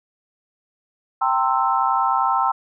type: chord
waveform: sine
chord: C dominant seventh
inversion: second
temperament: equal with one note detuned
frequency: 784 / 913.7 / 1046.5 / 1318.5 Hz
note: G5 / Bb5 / C6 / E6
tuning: 0 / -35 / 0 / 0 cents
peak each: -22 dBFS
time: 1.21-2.52 s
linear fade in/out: 10 ms
effects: none